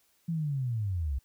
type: linear sweep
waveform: sine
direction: down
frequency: 170.8 to 61.74 Hz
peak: -28 dBFS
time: 0.28-1.19 s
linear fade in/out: 10 ms
effects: white hiss -69 dBFS RMS until 1.24 s